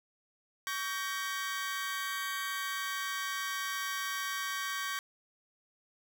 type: chord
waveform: sawtooth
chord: G diminished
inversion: second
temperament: just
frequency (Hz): 1128.9 / 1568 / 1881.6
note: Db6 / G6 / Bb6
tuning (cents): +31 / 0 / +16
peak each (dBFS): -34 / -34 / -37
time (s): 0.67-4.99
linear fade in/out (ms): 0
effects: none